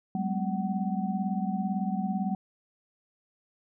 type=tone cluster; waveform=sine; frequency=189.1 / 207 / 250.9 / 752 Hz; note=F#3 / G#3 / B3 / F#5; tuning=+38 / -5 / +28 / +28 cents; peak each=-30 / -31 / -39 / -35 dBFS; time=0.15-2.35 s; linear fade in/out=2 ms; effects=none